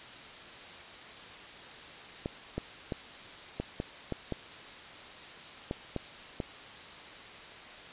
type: clicks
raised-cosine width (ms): 2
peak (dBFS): -19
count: 10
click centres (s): 2.259 / 2.58 / 2.922 / 3.6 / 3.801 / 4.123 / 4.323 / 5.711 / 5.963 / 6.402
effects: white hiss -47 dBFS RMS until 7.92 s + resampled to 8000 Hz